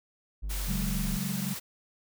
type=linear sweep; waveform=triangle; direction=down; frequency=51.91 to 33.83 Hz; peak=-29 dBFS; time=0.42-1.18 s; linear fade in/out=20 ms
type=noise; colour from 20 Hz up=white; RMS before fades=-38 dBFS; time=0.49-1.6 s; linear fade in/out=20 ms
type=chord; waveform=sine; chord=C# suspended fourth; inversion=none; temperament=equal with one note detuned; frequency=138.59 / 185 / 208.6 Hz; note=C#3 / F#3 / G#3; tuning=0 / 0 / +8 cents; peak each=-36 / -33 / -35 dBFS; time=0.67-1.55 s; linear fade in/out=20 ms
effects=none